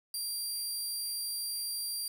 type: tone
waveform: 20% pulse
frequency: 4738 Hz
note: D8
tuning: 14 cents sharp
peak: -28 dBFS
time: 0.14-2.08 s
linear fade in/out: 2 ms
effects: 9-bit